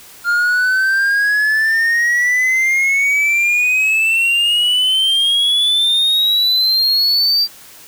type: exponential sweep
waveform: triangle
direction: up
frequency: 1396.9 to 4699 Hz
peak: -10 dBFS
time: 0.24-7.48 s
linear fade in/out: 50 ms
effects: white hiss -40 dBFS RMS until 7.87 s